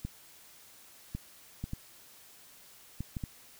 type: clicks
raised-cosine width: 5 ms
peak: -23 dBFS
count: 7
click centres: 0.05 / 1.15 / 1.64 / 1.734 / 3.006 / 3.168 / 3.238 s
effects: white hiss -56 dBFS RMS until 3.59 s